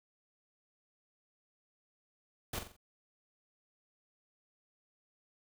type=noise with echo; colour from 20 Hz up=pink; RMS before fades=-38 dBFS; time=2.53-2.59 s; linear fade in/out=5 ms; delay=44 ms; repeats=4; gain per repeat=-7 dB; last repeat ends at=2.766 s; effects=none